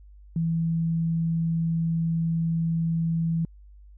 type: tone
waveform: sine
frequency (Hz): 164.81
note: E3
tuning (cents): 0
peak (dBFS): -22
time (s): 0.36-3.45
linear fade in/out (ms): 2
effects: added 50 Hz sine -46 dBFS peak until 3.97 s